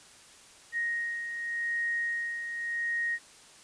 sine beating tone pair, 1871 / 1871.86 Hz, A#6 / A#6, +6 / +7 cents, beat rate 0.86 Hz, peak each -39 / -30 dBFS, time 0.72-3.19 s, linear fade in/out 50 ms, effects white hiss -54 dBFS RMS until 3.63 s + resampled to 22050 Hz

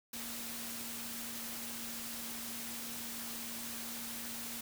sine tone in noise, 233.1 Hz, A#3, in tune, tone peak -49 dBFS, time 0.13-4.61 s, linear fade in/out 5 ms, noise white, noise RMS -43 dBFS, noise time 0.13-4.61 s, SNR -9 dB, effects none

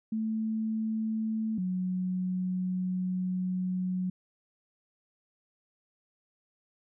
sine tone pair in turn, 220 / 183.72 Hz, A3 / F#3, 0 / -12 cents, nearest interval minor third, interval 312 cents, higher first, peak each -28 dBFS, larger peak neither, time 0.12-1.58 / 1.58-4.1 s, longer second, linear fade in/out 5 ms, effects none

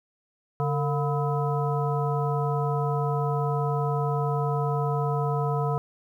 harmonic tone with a mistuned harmonic, 142.4 Hz, C#3, 47 cents sharp, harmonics 1 / 3 / 5 / 7 / 9, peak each -25 / -30 / -32 / -33 / -35 dBFS, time 0.6-5.78 s, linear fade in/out 0 ms, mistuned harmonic 3, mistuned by +100 cents, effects 10-bit

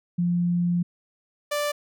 sine / sawtooth tone pair in turn, 174.61 / 587.3 Hz, F3 / D5, 0 / 0 cents, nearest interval octave + major sixth, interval 2100 cents, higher second, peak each -20 dBFS, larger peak neither, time 0.18-0.83 / 1.51-1.72 s, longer first, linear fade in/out 10 ms, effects none

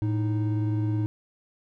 triangle tone pair together, 110 / 311.1 Hz, A2 / D#4, 0 / 0 cents, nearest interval octave + tritone, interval 1800 cents, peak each -22 / -28 dBFS, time 0.02-1.06 s, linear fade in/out 0 ms, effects none

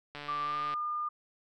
click train, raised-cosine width 0.3 ms, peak -26 dBFS, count 87, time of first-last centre 0.15-0.739 s, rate 146 Hz
sine tone with pitch glide, 1174.7 to 1209.1 Hz, D6 to D#6, 0 to -50 cents, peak -31 dBFS, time 0.28-1.09 s, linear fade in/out 10 ms, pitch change +50 cents, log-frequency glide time 0.43-0.59 s
effects none

